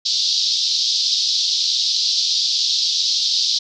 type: band-pass noise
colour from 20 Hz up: pink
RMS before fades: -19 dBFS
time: 0.05-3.59 s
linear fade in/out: 10 ms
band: 3700 to 5400 Hz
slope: 48 dB/octave
effects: none